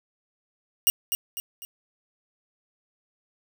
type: tone with echo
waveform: 5% pulse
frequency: 2846 Hz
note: F7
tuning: 32 cents sharp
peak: -7 dBFS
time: 0.87-0.9 s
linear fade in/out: 0 ms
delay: 250 ms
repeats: 3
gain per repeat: -7 dB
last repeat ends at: 1.65 s
effects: none